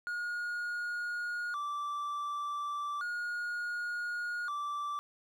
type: tone with vibrato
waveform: triangle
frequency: 1295 Hz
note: E6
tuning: 31 cents flat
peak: -32 dBFS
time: 0.07-4.99 s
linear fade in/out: 0 ms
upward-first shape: square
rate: 0.34 Hz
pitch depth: 180 cents each way
effects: none